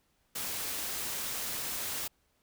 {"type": "noise", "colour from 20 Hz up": "white", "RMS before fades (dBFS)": -36, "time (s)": [0.35, 2.08], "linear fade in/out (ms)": 10, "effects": ["pink hiss -73 dBFS RMS until 2.42 s"]}